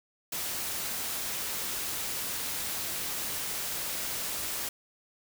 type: noise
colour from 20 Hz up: white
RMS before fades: -34 dBFS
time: 0.32-4.69 s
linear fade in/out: 5 ms
effects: none